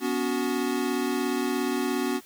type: chord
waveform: square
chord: B suspended second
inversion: none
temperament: equal with one note detuned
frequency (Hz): 246.9 / 284 / 370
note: B3 / C#4 / F#4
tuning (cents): 0 / +42 / 0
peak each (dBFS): -30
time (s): 0-2.21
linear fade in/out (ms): 50
effects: white hiss -52 dBFS RMS until 2.25 s